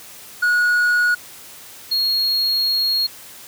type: tone pair in turn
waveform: triangle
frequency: 1454 / 4293 Hz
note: F#6 / C8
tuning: -31 / +44 cents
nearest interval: octave + perfect fifth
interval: 1875 cents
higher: second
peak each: -12 / -15 dBFS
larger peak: first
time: 0.42-1.15 / 1.91-3.07 s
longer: second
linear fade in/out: 10 ms
effects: white hiss -40 dBFS RMS until 3.47 s + high-pass 60 Hz 12 dB/octave